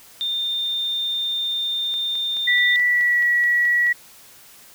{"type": "tone", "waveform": "sine", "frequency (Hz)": 3615, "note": "A7", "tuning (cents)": 46, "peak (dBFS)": -21, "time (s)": [0.21, 2.76], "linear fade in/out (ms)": 0}
{"type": "click train", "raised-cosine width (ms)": 0.2, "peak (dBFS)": -22, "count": 10, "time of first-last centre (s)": [1.94, 3.867], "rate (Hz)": 4.67}
{"type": "tone with pitch glide", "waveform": "sine", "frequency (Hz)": [1960, 1929.7], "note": ["B6", "B6"], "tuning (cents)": [-14, -41], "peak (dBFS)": -15, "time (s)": [2.47, 3.93], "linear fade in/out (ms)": 10, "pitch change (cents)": -27, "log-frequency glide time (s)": [2.85, 3.24]}
{"effects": ["white hiss -47 dBFS RMS until 4.74 s"]}